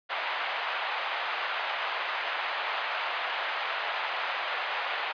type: band-pass noise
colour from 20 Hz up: pink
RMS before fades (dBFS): -32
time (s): 0.09-5.13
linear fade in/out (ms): 20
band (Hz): 700 to 3200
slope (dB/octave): 24
effects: resampled to 11025 Hz